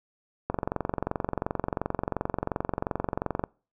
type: click train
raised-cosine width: 1 ms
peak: -13 dBFS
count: 68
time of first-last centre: 0.5-3.439 s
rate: 22.8 Hz
effects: noise-tail reverb RT60 0.4 s tail -26 dB re dry